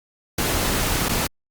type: noise with dropouts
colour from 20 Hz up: pink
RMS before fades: -22 dBFS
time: 0.38-1.27 s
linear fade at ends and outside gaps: 5 ms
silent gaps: 1.086-1.092 s
effects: Opus 48 kbps